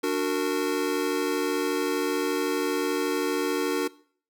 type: chord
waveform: square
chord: D augmented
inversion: none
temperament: just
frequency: 293.7 / 367.1 / 458.9 Hz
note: D4 / F#4 / A#4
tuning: 0 / -14 / -27 cents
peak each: -29 dBFS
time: 0.03-3.88 s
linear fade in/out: 10 ms
effects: noise-tail reverb RT60 0.5 s tail -20 dB re dry